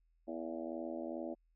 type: harmonic tone with a mistuned harmonic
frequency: 82.41 Hz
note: E2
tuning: in tune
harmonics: 3 / 4 / 5 / 6 / 7 / 8 / 9 / 10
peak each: -45 / -43 / -53 / -53 / -45 / -48 / -54 / -60 dBFS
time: 0.27-1.35 s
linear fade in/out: 20 ms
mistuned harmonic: 9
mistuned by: -37 cents
effects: added 41 Hz sine -70 dBFS peak until 1.55 s